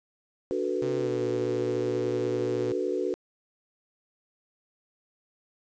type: chord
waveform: sine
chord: B minor seventh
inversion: first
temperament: equal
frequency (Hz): 293.7 / 370 / 440 / 493.9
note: D4 / F#4 / A4 / B4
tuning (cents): 0 / 0 / 0 / 0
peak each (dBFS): -34 / -29 / -32 / -32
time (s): 0.51-3.14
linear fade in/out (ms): 0
type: tone with pitch glide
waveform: sawtooth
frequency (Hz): 132.8 to 119.69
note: C3 to A#2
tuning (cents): +26 to +46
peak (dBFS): -31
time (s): 0.82-2.72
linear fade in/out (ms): 0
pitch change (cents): -180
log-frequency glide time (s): 0.95-1.22
effects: resampled to 16000 Hz + 9-bit